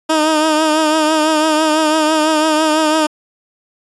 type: tone with vibrato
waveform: 15% pulse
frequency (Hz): 311.1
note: D#4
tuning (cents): 0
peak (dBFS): -5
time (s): 0.09-3.07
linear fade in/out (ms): 10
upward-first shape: triangle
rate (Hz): 6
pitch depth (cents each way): 51
effects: resampled to 24000 Hz